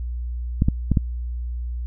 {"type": "clicks", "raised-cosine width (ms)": 5, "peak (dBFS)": -5, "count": 4, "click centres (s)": [0.621, 0.685, 0.917, 0.972], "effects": ["added 60 Hz sine -25 dBFS peak until 1.86 s"]}